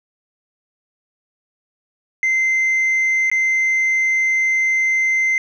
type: tone with dropouts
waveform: sine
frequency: 2076 Hz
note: C7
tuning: 14 cents flat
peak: -12 dBFS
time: 2.23-5.38 s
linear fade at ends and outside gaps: 1 ms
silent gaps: 3.3-3.315 s
effects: tanh soft clip ceiling -13 dBFS